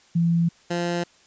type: tone pair in turn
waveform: sine / 15% pulse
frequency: 168.7 / 173.24 Hz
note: E3 / F3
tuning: +40 / -14 cents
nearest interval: unison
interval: 46 cents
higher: second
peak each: -17 dBFS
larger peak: neither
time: 0.15-0.49 / 0.7-1.04 s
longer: neither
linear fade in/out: 10 ms
effects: white hiss -56 dBFS RMS until 1.26 s + resampled to 16000 Hz